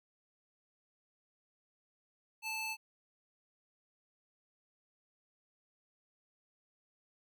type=tone with high-pass filter; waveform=square; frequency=877 Hz; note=A5; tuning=6 cents flat; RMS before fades=-39 dBFS; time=2.42-2.77 s; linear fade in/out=50 ms; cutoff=1800 Hz; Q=6.3; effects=none